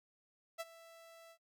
sawtooth tone with ADSR envelope, 662 Hz, E5, 7 cents sharp, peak -34 dBFS, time 0.58-1.38 s, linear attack 25 ms, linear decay 33 ms, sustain -18 dB, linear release 73 ms, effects noise-tail reverb RT60 0.1 s tail -26 dB re dry

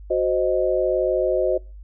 sine chord, C diminished, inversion second, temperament equal, 370 / 523.3 / 622.3 Hz, Gb4 / C5 / Eb5, 0 / 0 / 0 cents, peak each -22 dBFS, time 0.1-1.58 s, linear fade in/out 10 ms, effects noise-tail reverb RT60 0.3 s tail -24 dB re dry + added 50 Hz sine -37 dBFS peak until 1.83 s

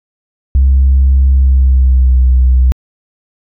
sine tone with pitch glide, 66.8 to 63.38 Hz, C2 to B1, +36 to +46 cents, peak -3 dBFS, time 0.55-2.72 s, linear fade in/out 0 ms, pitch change -90 cents, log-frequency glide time 1.32-2.17 s, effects tanh soft clip ceiling -2 dBFS

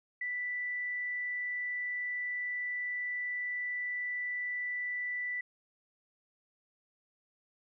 sine tone, 1975.5 Hz, B6, in tune, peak -33 dBFS, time 0.21-5.41 s, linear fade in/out 5 ms, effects none

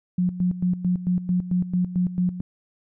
sine tone with tremolo, 180 Hz, F#3, 47 cents flat, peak -18 dBFS, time 0.18-2.41 s, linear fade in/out 5 ms, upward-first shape square, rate 4.5 Hz, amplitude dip 75%, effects none

